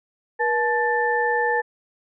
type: tone cluster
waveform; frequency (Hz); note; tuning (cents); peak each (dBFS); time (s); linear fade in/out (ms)
sine; 479.7 / 862 / 1773; A#4 / A5 / A6; +50 / -36 / +13; -23; 0.39-1.62; 20
effects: none